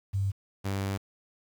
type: tone pair in turn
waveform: sine / sawtooth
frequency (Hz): 98 / 98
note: G2 / G2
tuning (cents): 0 / 0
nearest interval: unison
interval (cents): 0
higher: neither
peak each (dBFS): -25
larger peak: neither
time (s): 0.13-0.32 / 0.64-0.98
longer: second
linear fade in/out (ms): 20
effects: 9-bit